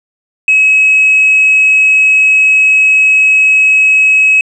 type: tone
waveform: sine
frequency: 2562 Hz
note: E7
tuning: 50 cents flat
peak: -3 dBFS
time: 0.48-4.41 s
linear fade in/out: 2 ms
effects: tanh soft clip ceiling -1 dBFS